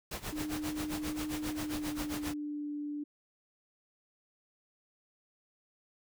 pink noise with tremolo, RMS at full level -38 dBFS, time 0.11-2.34 s, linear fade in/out 5 ms, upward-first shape sine, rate 7.5 Hz, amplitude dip 85%
sine tone with pitch glide, 303.9 to 293.9 Hz, D#4 to D4, -41 to +1 cents, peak -35 dBFS, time 0.32-3.04 s, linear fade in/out 10 ms, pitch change -58 cents, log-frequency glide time 1.48-2.7 s
effects none

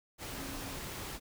sine tone in noise, 273.3 Hz, C#4, 24 cents flat, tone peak -46 dBFS, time 0.27-0.78 s, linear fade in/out 50 ms, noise pink, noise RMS -42 dBFS, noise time 0.18-1.2 s, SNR -7 dB, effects none

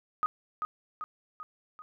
sine tone with echo, 1249 Hz, D#6, 6 cents sharp, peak -24 dBFS, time 0.23-0.26 s, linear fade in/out 0 ms, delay 390 ms, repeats 4, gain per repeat -5 dB, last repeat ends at 1.82 s, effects none

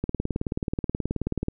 click train, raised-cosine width 3 ms, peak -13 dBFS, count 28, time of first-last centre 0.04-1.484 s, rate 18.7 Hz, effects none

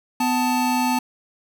square tone pair together, 250.5 / 880 Hz, B3 / A5, +25 / 0 cents, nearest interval octave + minor seventh, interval 2175 cents, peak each -22 dBFS, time 0.2-0.99 s, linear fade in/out 5 ms, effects none

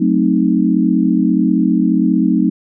sine chord, F# diminished seventh, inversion none, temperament equal, 185 / 220 / 261.6 / 311.1 Hz, F#3 / A3 / C4 / Eb4, 0 / 0 / 0 / 0 cents, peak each -16 dBFS, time 0-2.5 s, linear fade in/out 10 ms, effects none

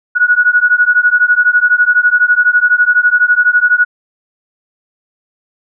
sine beating tone pair, 1456 / 1468 Hz, F#6 / F#6, -28 / -14 cents, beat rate 12 Hz, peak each -10 dBFS, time 0.15-3.85 s, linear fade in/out 20 ms, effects none

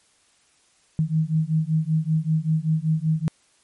sine beating tone pair, 155.56 / 160.76 Hz, D#3 / E3, 0 / -43 cents, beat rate 5.2 Hz, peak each -22 dBFS, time 0.99-3.28 s, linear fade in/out 0 ms, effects white hiss -61 dBFS RMS until 3.63 s + MP3 48 kbps

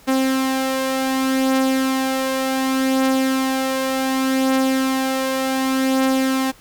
sawtooth beating tone pair, 264.1 / 264.77 Hz, C4 / C4, +16 / +21 cents, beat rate 0.67 Hz, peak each -14 / -21 dBFS, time 0.07-6.52 s, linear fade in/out 20 ms, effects pink hiss -48 dBFS RMS until 6.6 s

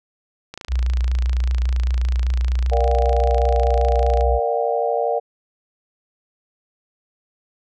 click train, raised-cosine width 0.2 ms, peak -16 dBFS, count 103, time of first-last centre 0.54-4.209 s, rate 27.8 Hz
sine tone with vibrato, 61.74 Hz, B1, in tune, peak -16 dBFS, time 0.68-4.4 s, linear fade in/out 50 ms, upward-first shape sine, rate 5.1 Hz, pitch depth 31 cents each way
sine chord, G minor seventh, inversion first, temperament equal with one note detuned, 466.2 / 587.3 / 711.5 / 784 Hz, Bb4 / D5 / F5 / G5, 0 / 0 / +32 / 0 cents, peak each -22 / -23 / -23 / -26 dBFS, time 2.71-5.2 s, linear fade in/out 20 ms
effects none

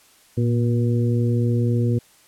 harmonic tone with a mistuned harmonic, 120 Hz, B2, 49 cents flat, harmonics 1 / 2 / 3 / 4, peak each -18 / -24 / -28 / -30 dBFS, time 0.37-1.99 s, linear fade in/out 10 ms, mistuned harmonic 1, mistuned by -55 cents, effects white hiss -54 dBFS RMS until 2.27 s + low-pass 12000 Hz 12 dB/octave

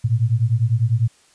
sine beating tone pair, 110 / 120 Hz, A2 / B2, 0 / -49 cents, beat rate 10 Hz, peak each -18 dBFS, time 0.04-1.08 s, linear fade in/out 10 ms, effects white hiss -55 dBFS RMS until 1.34 s + resampled to 22050 Hz

